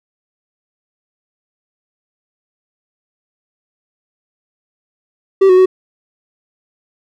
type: tone with pitch steps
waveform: triangle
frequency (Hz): 386.8 / 368.4 / 373.4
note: G4 / F#4 / F#4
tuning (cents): -23 / -7 / +16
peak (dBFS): -3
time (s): 5.41-5.659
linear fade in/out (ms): 10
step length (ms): 83
effects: none